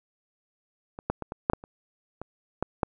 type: clicks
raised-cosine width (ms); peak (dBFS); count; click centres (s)
1; -24 / -11 / -19 / -20 / -7 / -10 / -29 / -22 / -12 / -9; 10; 0.989 / 1.1 / 1.223 / 1.321 / 1.499 / 1.534 / 1.639 / 2.216 / 2.626 / 2.832
effects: none